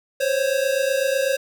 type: tone pair together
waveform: square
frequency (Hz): 523.3 / 551.3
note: C5 / C#5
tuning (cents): 0 / -10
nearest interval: minor second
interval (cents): 90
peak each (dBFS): -23 / -22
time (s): 0.2-1.37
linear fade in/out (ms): 10
effects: 8-bit